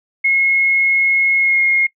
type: tone with pitch glide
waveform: sine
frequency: 2167 to 2146 Hz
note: C#7 to C7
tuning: -40 to +43 cents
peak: -11 dBFS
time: 0.24-1.87 s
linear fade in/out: 10 ms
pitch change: -17 cents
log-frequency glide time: 1.38-1.61 s
effects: noise-tail reverb RT60 0.1 s tail -22 dB re dry